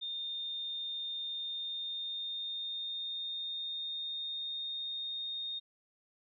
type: tone with pitch glide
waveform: sine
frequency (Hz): 3637 to 3688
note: A#7 to A#7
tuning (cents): -43 to -19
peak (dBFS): -36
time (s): 0.01-5.6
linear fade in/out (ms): 20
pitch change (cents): +24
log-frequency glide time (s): 1.28-5.28
effects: none